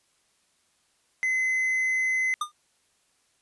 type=tone; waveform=triangle; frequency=2043 Hz; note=C7; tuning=42 cents flat; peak=-21 dBFS; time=1.23-2.34 s; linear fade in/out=0 ms
type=tone with exponential decay; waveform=square; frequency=1212 Hz; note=D#6; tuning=46 cents flat; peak=-23 dBFS; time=2.41-2.52 s; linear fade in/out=5 ms; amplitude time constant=23 ms
effects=white hiss -68 dBFS RMS until 3.41 s + resampled to 24000 Hz